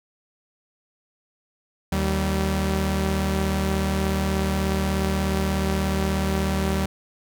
sawtooth tone pair together, 76.6 / 193.02 Hz, D#2 / G3, -27 / -27 cents, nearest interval octave + major third, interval 1600 cents, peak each -20 dBFS, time 1.92-6.86 s, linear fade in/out 5 ms, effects none

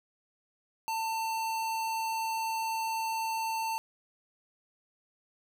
square tone, 896 Hz, A5, 31 cents sharp, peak -31 dBFS, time 0.88-3.78 s, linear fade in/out 0 ms, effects none

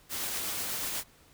white noise with tremolo, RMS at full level -33 dBFS, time 0.09-1.04 s, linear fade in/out 50 ms, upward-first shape triangle, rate 8.2 Hz, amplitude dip 25%, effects pink hiss -60 dBFS RMS until 1.33 s

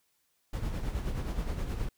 brown noise with tremolo, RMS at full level -31 dBFS, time 0.53-1.89 s, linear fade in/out 5 ms, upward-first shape sine, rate 9.5 Hz, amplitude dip 50%, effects white hiss -74 dBFS RMS until 1.97 s

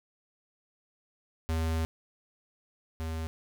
square tone pair in turn, 80.9 / 80.55 Hz, E2 / E2, -32 / -39 cents, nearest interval unison, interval 7 cents, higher first, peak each -28 / -33 dBFS, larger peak first, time 1.49-1.85 / 3-3.27 s, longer first, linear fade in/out 0 ms, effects none

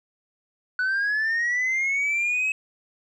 sine linear sweep, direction up, 1480 to 2578 Hz, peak -19 dBFS, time 0.79-2.52 s, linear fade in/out 2 ms, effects tanh soft clip ceiling -20 dBFS

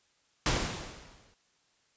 pink noise with exponential decay, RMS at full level -25 dBFS, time 0.46-1.34 s, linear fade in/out 1 ms, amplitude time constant 190 ms, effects white hiss -70 dBFS RMS until 1.96 s + resampled to 16000 Hz

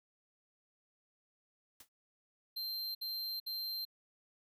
white noise with exponential decay, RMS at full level -49 dBFS, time 1.8-1.89 s, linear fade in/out 5 ms, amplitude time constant 19 ms
square tone bursts, 4147 Hz, C8, 16 cents flat, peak -38 dBFS, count 3, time 2.56-3.852 s, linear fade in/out 10 ms, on 390 ms, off 61 ms
effects none

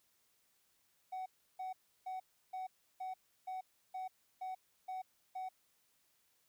triangle tone bursts, 749 Hz, F#5, 21 cents sharp, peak -37 dBFS, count 10, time 1.12-5.49 s, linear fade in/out 10 ms, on 140 ms, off 330 ms, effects tanh soft clip ceiling -34 dBFS + white hiss -75 dBFS RMS until 6.48 s

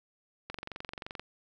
click train, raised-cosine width 0.3 ms, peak -23 dBFS, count 17, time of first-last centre 0.5-1.196 s, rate 23 Hz, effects none

